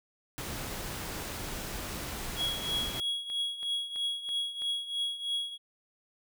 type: noise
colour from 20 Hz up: pink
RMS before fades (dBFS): -38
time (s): 0.38-3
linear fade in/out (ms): 0
type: tone with tremolo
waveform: triangle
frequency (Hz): 3324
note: G#7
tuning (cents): +1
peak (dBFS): -26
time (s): 2.36-5.58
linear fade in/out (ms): 50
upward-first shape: triangle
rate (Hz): 3.1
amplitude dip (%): 80
type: click train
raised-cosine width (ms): 0.3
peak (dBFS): -33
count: 6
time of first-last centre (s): 2.97-4.62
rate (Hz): 3.03
effects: none